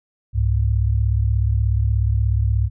sine tone pair together, 67.15 / 103.83 Hz, C2 / G#2, +46 / 0 cents, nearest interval minor sixth, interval 754 cents, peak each -18 dBFS, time 0.33-2.7 s, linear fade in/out 50 ms, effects none

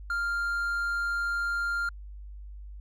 triangle tone, 1396.9 Hz, F6, in tune, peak -25 dBFS, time 0.1-1.89 s, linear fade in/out 2 ms, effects added 50 Hz sine -40 dBFS peak until 2.8 s

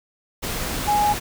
sine tone in noise, 830.6 Hz, G#5, in tune, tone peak -16 dBFS, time 0.87-1.14 s, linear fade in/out 20 ms, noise pink, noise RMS -27 dBFS, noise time 0.42-1.2 s, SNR +8 dB, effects none

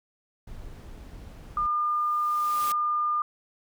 brown noise, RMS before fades -42 dBFS, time 0.47-1.67 s, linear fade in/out 5 ms
sine tone, 1207 Hz, D6, 47 cents sharp, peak -23 dBFS, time 1.57-3.22 s, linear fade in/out 2 ms
white noise with exponential growth, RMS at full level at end -34 dBFS, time 1.7-2.72 s, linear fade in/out 2 ms, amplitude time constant 220 ms
effects none

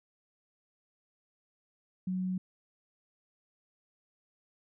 sine tone, 185 Hz, F#3, in tune, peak -30 dBFS, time 2.07-2.38 s, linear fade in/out 5 ms, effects none

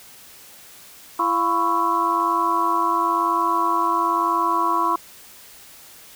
sine tone cluster, 336.7 / 698 / 999 / 1100 / 1324 Hz, E4 / F5 / B5 / C#6 / E6, +37 / -1 / +20 / -14 / +7 cents, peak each -27 / -30 / -21 / -21 / -29 dBFS, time 1.19-4.96 s, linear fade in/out 5 ms, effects white hiss -45 dBFS RMS until 6.15 s

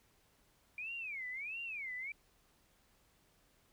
sine tone with vibrato, 2349 Hz, D7, in tune, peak -40 dBFS, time 0.78-2.12 s, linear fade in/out 2 ms, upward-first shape sine, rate 1.5 Hz, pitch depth 290 cents each way, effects pink hiss -71 dBFS RMS until 3.72 s

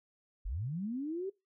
sine linear sweep, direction up, 35.52 to 398.7 Hz, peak -34 dBFS, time 0.45-1.3 s, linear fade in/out 10 ms, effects noise-tail reverb RT60 0.2 s tail -20 dB re dry

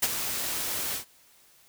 white noise with ADSR envelope, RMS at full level -22 dBFS, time 0.02-1.05 s, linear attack 12 ms, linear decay 37 ms, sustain -9 dB, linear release 110 ms, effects white hiss -59 dBFS RMS until 1.68 s

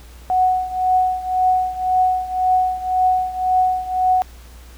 sine tone with tremolo, 740 Hz, F#5, in tune, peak -11 dBFS, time 0.3-4.22 s, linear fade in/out 0 ms, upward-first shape triangle, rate 1.9 Hz, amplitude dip 85%, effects added 60 Hz sine -39 dBFS peak until 4.77 s + pink hiss -47 dBFS RMS until 4.77 s

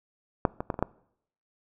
clicks, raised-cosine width 1 ms, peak -6 / -16 / -13 / -24 / -18 / -9 dBFS, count 6, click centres 0.452 / 0.605 / 0.702 / 0.742 / 0.791 / 0.826 s, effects noise-tail reverb RT60 0.7 s tail -23 dB re dry

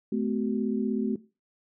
sine tone cluster, 216.1 / 252.5 / 378.3 Hz, A3 / B3 / F#4, -31 / +39 / +38 cents, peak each -27 / -30 / -32 dBFS, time 0.12-1.16 s, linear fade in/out 5 ms, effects noise-tail reverb RT60 0.3 s tail -18 dB re dry

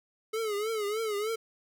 square tone with vibrato, 428.2 Hz, A4, 47 cents flat, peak -30 dBFS, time 0.33-1.36 s, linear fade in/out 10 ms, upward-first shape triangle, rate 3.3 Hz, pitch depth 120 cents each way, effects none

